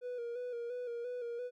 triangle tone with vibrato, 482.7 Hz, B4, 40 cents flat, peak -35 dBFS, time 0.01-1.51 s, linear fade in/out 50 ms, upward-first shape square, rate 2.9 Hz, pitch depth 40 cents each way, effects tanh soft clip ceiling -31 dBFS

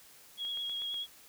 sine tone with vibrato, 3309 Hz, G#7, 7 cents flat, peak -34 dBFS, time 0.37-1.07 s, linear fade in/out 50 ms, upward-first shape triangle, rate 9.4 Hz, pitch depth 24 cents each way
click train, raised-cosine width 0.3 ms, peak -35 dBFS, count 5, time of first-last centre 0.45-0.943 s, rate 8.12 Hz
effects white hiss -57 dBFS RMS until 1.28 s

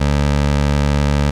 20% pulse tone with vibrato, 72 Hz, D2, 34 cents flat, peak -8 dBFS, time 0-1.31 s, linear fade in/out 10 ms, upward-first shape sine, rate 19 Hz, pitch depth 14 cents each way, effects low-pass 7000 Hz 12 dB/octave + 8-bit

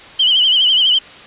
sine tone with vibrato, 3050 Hz, G7, 48 cents flat, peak -9 dBFS, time 0.19-0.99 s, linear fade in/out 10 ms, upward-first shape triangle, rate 12 Hz, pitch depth 100 cents each way, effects white hiss -37 dBFS RMS until 1.26 s + resampled to 8000 Hz

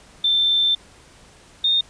sine tone pair in turn, 3558 / 3662 Hz, A7 / A#7, +19 / -32 cents, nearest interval unison, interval 49 cents, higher second, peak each -15 dBFS, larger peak neither, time 0.24-0.75 / 1.64-1.81 s, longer first, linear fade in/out 5 ms, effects pink hiss -49 dBFS RMS until 1.89 s + resampled to 22050 Hz

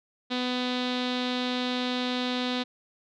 sawtooth tone with low-pass filter, 249.8 Hz, B3, 20 cents sharp, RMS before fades -29 dBFS, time 0.3-2.64 s, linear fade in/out 20 ms, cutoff 3800 Hz, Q 4.9, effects none

